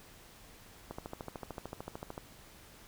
click train, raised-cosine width 1 ms, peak -26 dBFS, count 18, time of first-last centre 0.91-2.179 s, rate 13.4 Hz, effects pink hiss -56 dBFS RMS until 2.87 s

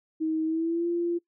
sine tone with pitch glide, 317.1 to 343.8 Hz, D#4 to F4, +33 to -27 cents, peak -24 dBFS, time 0.2-1.19 s, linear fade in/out 20 ms, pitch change +140 cents, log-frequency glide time 0.45-0.87 s, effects noise-tail reverb RT60 0.1 s tail -21 dB re dry

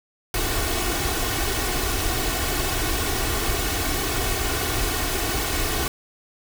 pink noise with comb filter, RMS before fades -24 dBFS, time 0.34-5.88 s, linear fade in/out 2 ms, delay 2.7 ms, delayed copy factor +0.65, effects none

